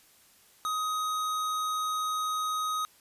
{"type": "tone with hard clipping", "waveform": "sine", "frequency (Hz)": 1256, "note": "D#6", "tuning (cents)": 16, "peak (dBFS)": -30, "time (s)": [0.65, 2.85], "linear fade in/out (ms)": 0, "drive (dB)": 17, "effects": ["white hiss -60 dBFS RMS until 3 s", "resampled to 32000 Hz"]}